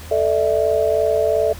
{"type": "chord", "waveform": "sine", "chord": "A suspended fourth", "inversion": "none", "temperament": "equal with one note detuned", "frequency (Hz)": [440, 596.6, 659.3], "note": ["A4", "D5", "E5"], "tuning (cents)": [0, 27, 0], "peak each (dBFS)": -19, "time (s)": [0.11, 1.53], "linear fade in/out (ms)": 5, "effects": ["added 80 Hz sine -34 dBFS peak until 1.59 s", "pink hiss -39 dBFS RMS until 1.59 s"]}